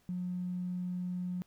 triangle tone with tanh clipping, 179.9 Hz, F#3, 48 cents flat, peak -33 dBFS, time 0.09-1.42 s, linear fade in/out 0 ms, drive 2 dB, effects pink hiss -70 dBFS RMS until 1.46 s

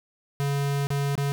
square tone with dropouts, 141 Hz, C#3, 30 cents sharp, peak -24 dBFS, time 0.4-1.32 s, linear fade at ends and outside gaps 0 ms, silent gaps 0.87-0.904 / 1.154-1.178 s, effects none

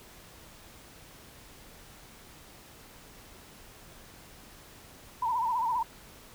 sine tone with vibrato, 948 Hz, A#5, 29 cents sharp, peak -26 dBFS, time 5.22-5.83 s, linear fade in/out 5 ms, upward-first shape sine, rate 15 Hz, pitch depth 110 cents each way, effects pink hiss -52 dBFS RMS until 6.34 s

